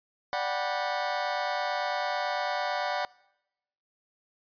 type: chord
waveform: sawtooth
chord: G major seventh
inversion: second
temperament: just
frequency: 588 / 735 / 784 / 980 Hz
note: D5 / F#5 / G5 / B5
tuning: +2 / -12 / 0 / -14 cents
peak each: -29 / -27 / -32 / -31 dBFS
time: 0.33-3.05 s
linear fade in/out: 0 ms
effects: noise-tail reverb RT60 0.9 s tail -24 dB re dry + resampled to 11025 Hz